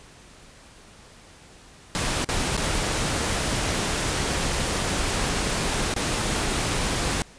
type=noise with dropouts; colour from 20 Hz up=pink; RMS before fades=-25 dBFS; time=1.95-7.22 s; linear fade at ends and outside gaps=0 ms; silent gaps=2.245-2.289 / 2.567-2.576 / 5.939-5.963 s; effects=pink hiss -49 dBFS RMS until 7.38 s + resampled to 22050 Hz